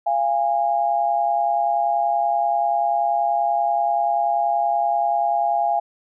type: tone pair together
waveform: sine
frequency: 689 / 819.4 Hz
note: F5 / G#5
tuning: -24 / -24 cents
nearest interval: minor third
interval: 300 cents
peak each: -20 dBFS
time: 0.06-5.8 s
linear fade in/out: 10 ms
effects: none